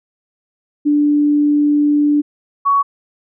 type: tone pair in turn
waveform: sine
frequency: 293.7 / 1120.5 Hz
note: D4 / C#6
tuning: 0 / +18 cents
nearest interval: octave + major seventh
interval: 2318 cents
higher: second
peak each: -10 dBFS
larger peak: neither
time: 0.85-2.22 / 2.65-2.83 s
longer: first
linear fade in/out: 20 ms
effects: none